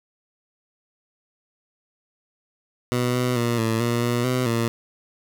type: tone with pitch steps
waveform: 15% pulse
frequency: 123.2 / 124.8 / 118.7 / 112.6 / 118.8 / 120.3 / 126.8 / 116 Hz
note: B2 / B2 / A#2 / A2 / A#2 / B2 / B2 / A#2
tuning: -4 / +19 / +32 / +40 / +33 / -45 / +46 / -8 cents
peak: -14 dBFS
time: 2.92-4.68 s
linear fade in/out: 0 ms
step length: 220 ms
effects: none